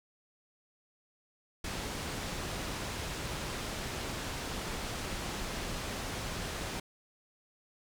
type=low-pass noise; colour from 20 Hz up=pink; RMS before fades=-38 dBFS; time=1.64-6.8 s; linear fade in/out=5 ms; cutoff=8100 Hz; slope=12 dB/octave; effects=none